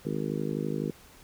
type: harmonic tone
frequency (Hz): 51.91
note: G#1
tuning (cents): 0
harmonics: 3 / 4 / 5 / 6 / 7 / 8 / 9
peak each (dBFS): -34 / -35 / -36 / -37 / -37 / -38 / -39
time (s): 0.05-0.91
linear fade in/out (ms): 5
effects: pink hiss -54 dBFS RMS until 1.23 s